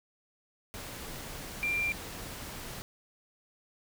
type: tone in noise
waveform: sine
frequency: 2375 Hz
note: D7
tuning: 19 cents sharp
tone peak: -28 dBFS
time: 1.63-1.92 s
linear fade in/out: 0 ms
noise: pink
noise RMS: -42 dBFS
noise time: 0.74-2.82 s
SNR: +11 dB
effects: none